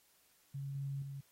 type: tone with level steps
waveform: sine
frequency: 138.59 Hz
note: C#3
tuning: in tune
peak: -39 / -37 / -42 dBFS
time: 0.54-1.21 s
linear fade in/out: 10 ms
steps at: 0.75 / 1.02 s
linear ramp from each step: 2 ms
effects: white hiss -70 dBFS RMS until 1.31 s + AAC 48 kbps